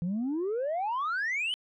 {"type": "exponential sweep", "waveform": "sine", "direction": "up", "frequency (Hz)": [164.81, 3109], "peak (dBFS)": -26, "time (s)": [0.02, 1.54], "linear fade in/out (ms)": 0, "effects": ["tanh soft clip ceiling -26 dBFS"]}